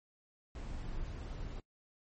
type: noise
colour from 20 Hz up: brown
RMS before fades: -41 dBFS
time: 0.55-1.6 s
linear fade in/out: 2 ms
effects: noise-tail reverb RT60 0.1 s tail -23 dB re dry + MP3 32 kbps